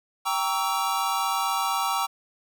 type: chord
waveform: square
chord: G diminished seventh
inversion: none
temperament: equal with one note detuned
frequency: 784 / 932.3 / 1131.4 / 1318.5 Hz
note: G5 / Bb5 / Db6 / Fb6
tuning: 0 / 0 / +35 / 0 cents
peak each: -30 dBFS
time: 0.25-2.07 s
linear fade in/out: 20 ms
effects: none